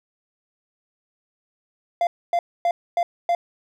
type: tone bursts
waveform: triangle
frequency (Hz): 692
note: F5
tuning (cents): -16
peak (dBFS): -15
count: 5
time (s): 2.01-3.35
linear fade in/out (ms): 2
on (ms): 60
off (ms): 260
effects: none